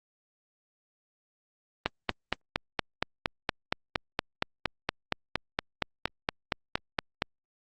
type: click train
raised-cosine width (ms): 0.3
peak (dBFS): -9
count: 24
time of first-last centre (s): 1.86-7.221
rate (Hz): 4.29
effects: Opus 24 kbps